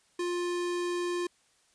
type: tone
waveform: square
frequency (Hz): 351.8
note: F4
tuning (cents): +13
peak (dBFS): -30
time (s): 0.19-1.27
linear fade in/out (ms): 5
effects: white hiss -67 dBFS RMS until 1.74 s + resampled to 22050 Hz